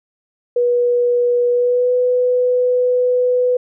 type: tone with pitch glide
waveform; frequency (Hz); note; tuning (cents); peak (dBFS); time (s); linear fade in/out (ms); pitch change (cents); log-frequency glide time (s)
sine; 485.5 to 497.4; B4 to B4; -30 to +12; -12; 0.56-3.57; 5; +42; 1.5-1.93
effects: none